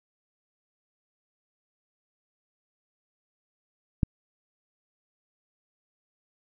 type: click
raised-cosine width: 5 ms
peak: -9 dBFS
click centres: 4.032 s
effects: none